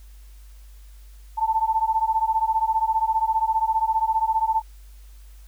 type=beating tone pair; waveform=sine; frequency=880 / 895 Hz; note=A5 / A5; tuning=0 / +29 cents; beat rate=15 Hz; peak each=-22 dBFS; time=1.37-4.62 s; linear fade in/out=20 ms; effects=added 50 Hz sine -42 dBFS peak until 5.47 s + white hiss -58 dBFS RMS until 5.47 s